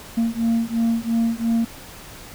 sine beating tone pair, 228.2 / 231.1 Hz, A#3 / A#3, -37 / -15 cents, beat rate 2.9 Hz, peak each -19 dBFS, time 0.17-1.65 s, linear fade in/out 10 ms, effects tanh soft clip ceiling -15 dBFS + pink hiss -40 dBFS RMS until 2.34 s

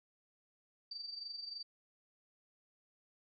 sine tone with amplitude modulation, 4640 Hz, D8, 22 cents flat, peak -40 dBFS, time 0.91-1.63 s, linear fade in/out 5 ms, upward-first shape sine, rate 23.2 Hz, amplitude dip 65%, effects none

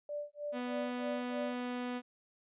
sine tone with tremolo, 587.3 Hz, D5, in tune, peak -35 dBFS, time 0.09-1.61 s, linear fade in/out 2 ms, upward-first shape sine, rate 3.2 Hz, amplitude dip 100%
sawtooth tone, 247 Hz, B3, in tune, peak -32 dBFS, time 0.52-2.02 s, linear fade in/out 50 ms
effects resampled to 8000 Hz

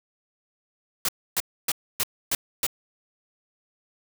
white noise bursts, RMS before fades -24 dBFS, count 6, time 1.05-2.666 s, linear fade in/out 2 ms, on 36 ms, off 280 ms, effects none

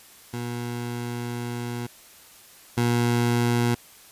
20% pulse tone pair in turn, 120 / 119.53 Hz, B2 / A#2, -49 / +44 cents, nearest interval unison, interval 7 cents, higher first, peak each -24 / -15 dBFS, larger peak second, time 0.33-1.87 / 2.77-3.75 s, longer first, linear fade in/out 10 ms, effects white hiss -50 dBFS RMS until 4.11 s + resampled to 32000 Hz

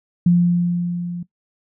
sine tone with level ramp, 174.61 Hz, F3, in tune, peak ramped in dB -9 to -25 dBFS, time 0.26-1.23 s, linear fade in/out 5 ms, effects noise-tail reverb RT60 0.1 s tail -18 dB re dry

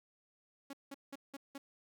sawtooth tone bursts, 277.2 Hz, C#4, in tune, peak -40 dBFS, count 5, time 0.7-1.58 s, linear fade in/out 5 ms, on 32 ms, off 180 ms, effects none

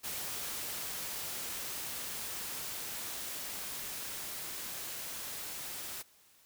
white noise with level ramp, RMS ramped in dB -39 to -42 dBFS, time 0.03-6.03 s, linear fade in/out 20 ms, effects white hiss -64 dBFS RMS until 6.45 s

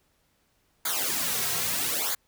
white noise with flanger, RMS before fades -28 dBFS, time 0.85-2.15 s, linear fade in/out 5 ms, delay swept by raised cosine 0.36 to 3.46 ms, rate 0.77 Hz, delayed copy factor -0.9, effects pink hiss -69 dBFS RMS until 2.27 s

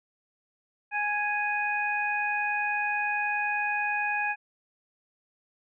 harmonic tone, 830.6 Hz, G#5, in tune, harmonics 1 / 2 / 3, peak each -30 / -30 / -30 dBFS, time 0.91-4.36 s, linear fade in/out 50 ms, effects none

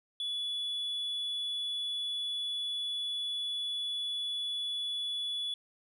sine tone, 3420 Hz, A7, 50 cents flat, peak -30 dBFS, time 0.2-5.54 s, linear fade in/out 2 ms, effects tanh soft clip ceiling -31 dBFS

